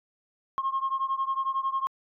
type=beating tone pair; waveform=sine; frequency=1070 / 1081 Hz; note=C6 / C#6; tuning=+38 / -44 cents; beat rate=11 Hz; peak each=-27 / -29 dBFS; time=0.58-1.87 s; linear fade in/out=0 ms; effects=tanh soft clip ceiling -20 dBFS